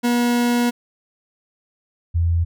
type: tone pair in turn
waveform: 40% pulse / sine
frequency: 240.7 / 84.51 Hz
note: B3 / E2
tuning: -44 / +44 cents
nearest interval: octave + tritone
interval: 1812 cents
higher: first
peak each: -15 dBFS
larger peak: neither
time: 0.03-0.71 / 2.14-2.45 s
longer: first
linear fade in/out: 20 ms
effects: none